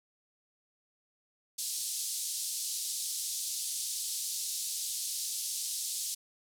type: band-pass noise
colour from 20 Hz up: white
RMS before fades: -36 dBFS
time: 1.58-6.15 s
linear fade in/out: 10 ms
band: 4000 to 11000 Hz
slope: 24 dB/octave
effects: none